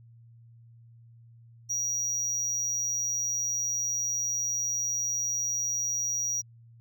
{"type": "tone", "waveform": "triangle", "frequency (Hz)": 5760, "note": "F#8", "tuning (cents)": -47, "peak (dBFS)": -26, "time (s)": [1.69, 6.42], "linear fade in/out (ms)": 20, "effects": ["added 116 Hz sine -51 dBFS peak until 6.8 s"]}